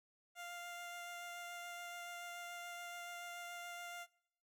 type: tone with vibrato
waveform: 15% pulse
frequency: 698.5 Hz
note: F5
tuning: in tune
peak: -40 dBFS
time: 0.35-4.07 s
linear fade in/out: 50 ms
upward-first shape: sine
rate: 7 Hz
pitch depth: 8 cents each way
effects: noise-tail reverb RT60 0.8 s tail -25 dB re dry